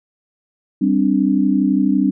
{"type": "chord", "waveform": "sine", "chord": "G suspended fourth", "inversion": "none", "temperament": "equal", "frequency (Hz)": [196, 261.6, 293.7], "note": ["G3", "C4", "D4"], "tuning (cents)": [0, 0, 0], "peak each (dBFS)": -17, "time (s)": [0.81, 2.11], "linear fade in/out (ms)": 10, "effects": []}